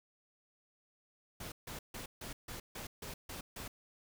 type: noise bursts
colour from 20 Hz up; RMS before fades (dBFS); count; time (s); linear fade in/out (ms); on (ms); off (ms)
pink; -45; 9; 1.4-3.68; 5; 120; 150
effects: none